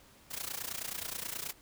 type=noise with amplitude modulation; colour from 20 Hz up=white; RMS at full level=-36 dBFS; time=0.3-1.53 s; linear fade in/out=20 ms; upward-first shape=sine; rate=29.4 Hz; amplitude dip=85%; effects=pink hiss -60 dBFS RMS until 1.61 s